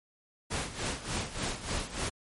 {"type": "noise with tremolo", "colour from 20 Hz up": "pink", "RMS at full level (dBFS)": -32, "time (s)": [0.5, 2.1], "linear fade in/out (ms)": 20, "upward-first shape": "sine", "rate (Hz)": 3.4, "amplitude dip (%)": 75, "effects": ["MP3 48 kbps"]}